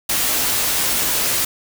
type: noise with comb filter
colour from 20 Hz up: white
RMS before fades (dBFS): -19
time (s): 0.09-1.45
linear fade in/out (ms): 5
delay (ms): 14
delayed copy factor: -0.55
effects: none